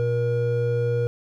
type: tone pair together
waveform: triangle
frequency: 119.6 / 476.6 Hz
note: A#2 / A#4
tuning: +45 / +38 cents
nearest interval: 2 octaves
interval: 2393 cents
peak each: -21 dBFS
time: 0-1.07 s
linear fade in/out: 0 ms
effects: none